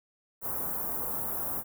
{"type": "band-stop noise", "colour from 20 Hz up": "white", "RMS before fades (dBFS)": -33, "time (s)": [0.41, 1.64], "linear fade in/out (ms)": 50, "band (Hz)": [1200, 12000], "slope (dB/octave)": 24, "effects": []}